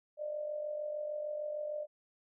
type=tone with amplitude modulation; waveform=sine; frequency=600 Hz; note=D5; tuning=37 cents sharp; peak=-33 dBFS; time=0.17-1.87 s; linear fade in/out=50 ms; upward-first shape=sine; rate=46.6 Hz; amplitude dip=55%; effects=none